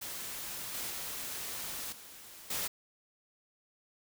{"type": "noise with level steps", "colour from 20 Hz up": "white", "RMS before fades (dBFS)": [-41, -38, -40, -51, -35], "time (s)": [0.01, 2.68], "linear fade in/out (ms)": 10, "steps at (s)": [0.74, 0.9, 1.92, 2.5], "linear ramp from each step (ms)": 5, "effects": []}